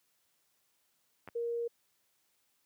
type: clicks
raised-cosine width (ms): 0.5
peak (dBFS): -31 / -31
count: 2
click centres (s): 1.276 / 1.287
type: tone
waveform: sine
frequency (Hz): 469.5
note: A#4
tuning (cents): +12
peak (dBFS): -32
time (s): 1.35-1.68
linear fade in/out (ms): 10
effects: white hiss -75 dBFS RMS until 2.65 s + high-pass 80 Hz 12 dB/octave